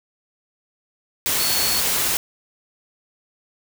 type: tone in noise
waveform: sine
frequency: 4404 Hz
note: C#8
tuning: 12 cents flat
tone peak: -24 dBFS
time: 1.4-1.8 s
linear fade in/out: 0 ms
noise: white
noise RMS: -21 dBFS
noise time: 1.26-2.17 s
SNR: -6 dB
effects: none